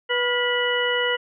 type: harmonic tone with a mistuned harmonic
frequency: 490 Hz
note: B4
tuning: 14 cents flat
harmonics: 1 / 2 / 3 / 4 / 6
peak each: -24 / -30 / -28 / -25 / -26 dBFS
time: 0.09-1.17 s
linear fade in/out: 20 ms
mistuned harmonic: 3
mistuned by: -56 cents
effects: none